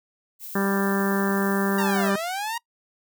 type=noise; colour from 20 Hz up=violet; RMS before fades=-37 dBFS; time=0.39-2.13 s; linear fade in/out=50 ms
type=harmonic tone; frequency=197.1 Hz; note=G3; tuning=10 cents sharp; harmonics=1 / 2 / 3 / 4 / 5 / 6 / 7 / 8 / 9; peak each=-23 / -27 / -34 / -35 / -34 / -33 / -36 / -33 / -34 dBFS; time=0.55-2.16 s; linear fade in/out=5 ms
type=linear two-way sweep; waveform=sawtooth; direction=down then up; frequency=952 to 587 to 952 Hz; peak=-23 dBFS; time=1.78-2.58 s; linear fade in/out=5 ms; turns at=2.12 s
effects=noise-tail reverb RT60 0.1 s tail -24 dB re dry